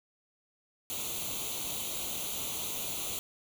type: noise with comb filter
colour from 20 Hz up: white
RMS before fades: -36 dBFS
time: 0.9-3.19 s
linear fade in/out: 0 ms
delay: 0.29 ms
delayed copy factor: +0.8
effects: none